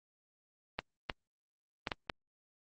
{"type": "clicks", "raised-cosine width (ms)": 0.3, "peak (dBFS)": -17, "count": 5, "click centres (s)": [0.79, 1.098, 1.872, 1.918, 2.098], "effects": ["Opus 24 kbps"]}